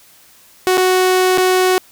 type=tone with dropouts; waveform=sawtooth; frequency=370 Hz; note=F#4; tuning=in tune; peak=-7 dBFS; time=0.67-1.78 s; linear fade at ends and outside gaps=0 ms; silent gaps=0.772-0.779 / 1.375-1.382 s; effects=white hiss -47 dBFS RMS until 1.91 s